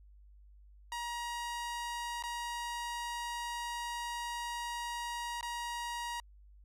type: tone with dropouts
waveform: sawtooth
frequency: 950 Hz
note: A#5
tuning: 33 cents sharp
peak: -33 dBFS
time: 0.92-6.2 s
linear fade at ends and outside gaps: 1 ms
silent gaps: 2.225-2.237 / 5.41-5.428 s
effects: added 50 Hz sine -55 dBFS peak until 6.64 s + low-pass 11000 Hz 12 dB/octave